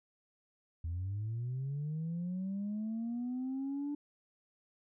sine linear sweep, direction up, 80.2 to 292.9 Hz, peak -33 dBFS, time 0.84-3.95 s, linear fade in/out 5 ms, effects tanh soft clip ceiling -32 dBFS

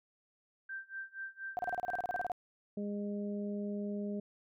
sine tone with tremolo, 1568 Hz, G6, in tune, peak -38 dBFS, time 0.69-2.31 s, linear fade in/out 5 ms, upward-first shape sine, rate 4.2 Hz, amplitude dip 95%
sine tone bursts, 721 Hz, F#5, 45 cents flat, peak -31 dBFS, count 15, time 1.57-2.318 s, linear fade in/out 0 ms, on 20 ms, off 32 ms
harmonic tone, 204.7 Hz, G#3, 25 cents flat, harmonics 1 / 2 / 3, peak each -36 / -42 / -46 dBFS, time 2.77-4.2 s, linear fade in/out 5 ms
effects none

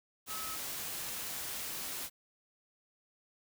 sine tone in noise, 1287 Hz, E6, 42 cents flat, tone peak -44 dBFS, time 0.27-0.58 s, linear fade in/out 50 ms, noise white, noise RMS -40 dBFS, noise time 0.26-2.1 s, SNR -7 dB, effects none

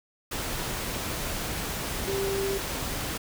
sine tone in noise, 392.1 Hz, G4, in tune, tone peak -27 dBFS, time 2.07-2.58 s, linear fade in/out 10 ms, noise pink, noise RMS -32 dBFS, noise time 0.31-3.18 s, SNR +2 dB, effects none

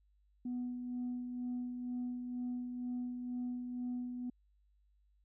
sine tone with tremolo, 246.9 Hz, B3, in tune, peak -34 dBFS, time 0.45-4.3 s, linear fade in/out 5 ms, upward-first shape sine, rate 2.1 Hz, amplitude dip 45%, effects tanh soft clip ceiling -33 dBFS + added 50 Hz sine -68 dBFS peak until 5.24 s

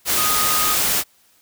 sine tone in noise, 1245 Hz, D#6, 1 cent sharp, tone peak -22 dBFS, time 0.15-0.77 s, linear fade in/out 50 ms, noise white, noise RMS -19 dBFS, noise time 0.05-1.04 s, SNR -6 dB, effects white hiss -57 dBFS RMS until 1.41 s

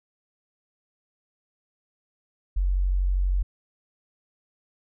sine tone, 46.23 Hz, F#1, 1 cent flat, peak -20 dBFS, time 2.56-3.43 s, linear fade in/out 10 ms, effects none

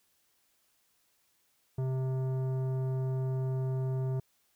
triangle tone with tanh clipping, 130.81 Hz, C3, in tune, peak -31 dBFS, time 1.78-4.2 s, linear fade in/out 5 ms, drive 17 dB, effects white hiss -72 dBFS RMS until 4.55 s

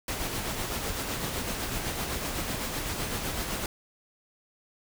pink noise with tremolo, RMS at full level -31 dBFS, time 0.08-3.66 s, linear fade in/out 2 ms, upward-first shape sine, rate 7.9 Hz, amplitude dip 35%, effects none

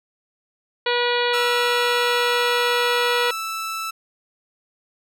harmonic tone, 484.2 Hz, B4, 34 cents flat, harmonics 1 / 2 / 3 / 4 / 5 / 6 / 7 / 8 / 9, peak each -22 / -25 / -27 / -28 / -29 / -30 / -30 / -31 / -32 dBFS, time 0.86-3.31 s, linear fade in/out 5 ms
sawtooth tone with pitch glide, 1337 to 1319.4 Hz, E6 to E6, +24 to +1 cents, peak -22 dBFS, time 1.33-3.91 s, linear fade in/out 10 ms, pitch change -23 cents, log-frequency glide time 1.82-3.05 s
effects none

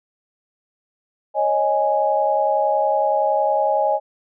sine chord, C# suspended second, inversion none, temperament equal with one note detuned, 551.5 / 622.3 / 830.6 Hz, C#5 / D#5 / G#5, -9 / 0 / 0 cents, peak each -22 / -20 / -19 dBFS, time 1.34-4 s, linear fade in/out 50 ms, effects none

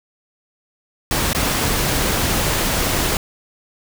pink noise with dropouts, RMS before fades -19 dBFS, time 1.11-3.17 s, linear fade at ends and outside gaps 1 ms, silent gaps 1.331-1.348 s, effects none

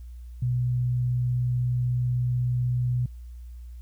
sine tone, 123.8 Hz, B2, 5 cents sharp, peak -22 dBFS, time 0.42-3.06 s, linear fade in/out 5 ms, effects added 60 Hz sine -38 dBFS peak until 3.81 s + white hiss -67 dBFS RMS until 3.81 s

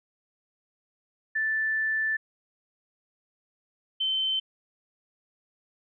sine tone pair in turn, 1760 / 3083 Hz, A6 / G7, 0 / -29 cents, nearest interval minor seventh, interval 971 cents, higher second, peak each -24 / -24 dBFS, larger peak neither, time 1.35-2.17 / 4-4.4 s, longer first, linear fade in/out 10 ms, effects none

